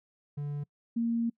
triangle / sine tone pair in turn, 145.1 / 232.1 Hz, D3 / A#3, -21 / -7 cents, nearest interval minor sixth, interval 814 cents, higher second, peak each -30 / -26 dBFS, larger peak second, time 0.37-0.64 / 0.96-1.3 s, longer second, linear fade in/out 10 ms, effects noise-tail reverb RT60 0.1 s tail -26 dB re dry

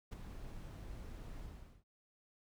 brown noise with ADSR envelope, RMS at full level -40 dBFS, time 0.11-1.84 s, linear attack 19 ms, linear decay 9 ms, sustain -8 dB, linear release 420 ms, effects none

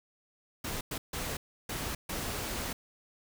pink noise bursts at uneven times, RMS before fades -36 dBFS, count 5, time 0.64-0.81 / 0.91-0.98 / 1.13-1.37 / 1.69-1.95 / 2.09-2.73 s, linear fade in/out 5 ms, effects none

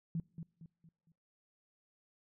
sine tone with echo, 164.81 Hz, E3, in tune, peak -33 dBFS, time 0.15-0.2 s, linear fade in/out 2 ms, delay 230 ms, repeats 4, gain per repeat -8 dB, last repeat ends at 1.12 s, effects noise-tail reverb RT60 0.8 s tail -25 dB re dry

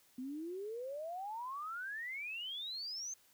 sine exponential sweep, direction up, 246.9 to 6400 Hz, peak -40 dBFS, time 0.18-3.14 s, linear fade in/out 5 ms, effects white hiss -68 dBFS RMS until 3.33 s

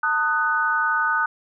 sine chord, D# diminished, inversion second, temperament just, 896 / 1244.5 / 1493.4 Hz, A5 / D#6 / F#6, +31 / 0 / +16 cents, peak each -26 / -23 / -21 dBFS, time 0.03-1.26 s, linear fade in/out 5 ms, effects none

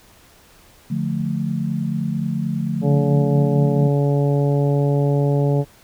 sine chord, D minor, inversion none, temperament just, 146.83 / 176.2 / 220.2 Hz, D3 / F3 / A3, 0 / +16 / +2 cents, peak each -24 dBFS, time 0.9-3.88 s, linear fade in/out 10 ms
harmonic tone, 142.4 Hz, C#3, 47 cents sharp, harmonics 1 / 2 / 3 / 4 / 5 / 6, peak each -16 / -25 / -23 / -26 / -33 / -35 dBFS, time 2.81-5.65 s, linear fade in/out 50 ms
effects pink hiss -50 dBFS RMS until 5.83 s

